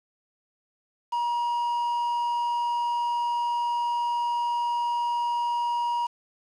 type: tone with quantisation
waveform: triangle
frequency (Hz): 953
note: A#5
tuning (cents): +38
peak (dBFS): -22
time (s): 1.12-6.07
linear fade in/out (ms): 10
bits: 7
effects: low-pass 7000 Hz 12 dB/octave